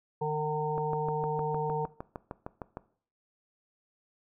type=harmonic tone; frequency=152.2 Hz; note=D#3; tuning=38 cents flat; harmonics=1 / 3 / 5 / 6; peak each=-34 / -31 / -38 / -33 dBFS; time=0.21-1.86 s; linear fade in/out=10 ms
type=click train; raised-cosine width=1 ms; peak=-23 dBFS; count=14; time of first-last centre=0.78-2.771 s; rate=6.53 Hz
effects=noise-tail reverb RT60 0.5 s tail -18 dB re dry